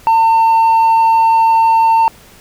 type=tone with hard clipping; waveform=triangle; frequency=903 Hz; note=A5; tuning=45 cents sharp; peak=-6 dBFS; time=0.07-2.08 s; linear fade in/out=0 ms; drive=1 dB; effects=pink hiss -42 dBFS RMS until 2.4 s